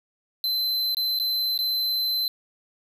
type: tone with dropouts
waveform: square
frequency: 4066 Hz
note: B7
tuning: 50 cents sharp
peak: -23 dBFS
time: 0.44-2.28 s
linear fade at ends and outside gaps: 1 ms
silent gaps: 0.947-0.969 / 1.189-1.198 / 1.577-1.589 s
effects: none